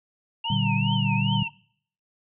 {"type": "tone with vibrato", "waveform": "sine", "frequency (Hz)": 2780, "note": "F7", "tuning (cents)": -9, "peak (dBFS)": -28, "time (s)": [0.44, 1.48], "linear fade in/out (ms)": 5, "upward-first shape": "triangle", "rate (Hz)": 2.5, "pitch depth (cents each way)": 220}
{"type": "tone with tremolo", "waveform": "sine", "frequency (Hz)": 916, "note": "A#5", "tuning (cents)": -31, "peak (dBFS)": -27, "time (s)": [0.44, 1.5], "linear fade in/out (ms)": 20, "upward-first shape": "triangle", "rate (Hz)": 4.7, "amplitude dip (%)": 85}
{"type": "chord", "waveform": "sine", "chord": "G minor", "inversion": "first", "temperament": "equal with one note detuned", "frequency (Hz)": [116.54, 146.83, 192.41], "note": ["Bb2", "D3", "G3"], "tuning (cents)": [0, 0, -32], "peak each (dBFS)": -26, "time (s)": [0.5, 1.43], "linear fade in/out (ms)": 5}
{"effects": ["noise-tail reverb RT60 0.6 s tail -23 dB re dry"]}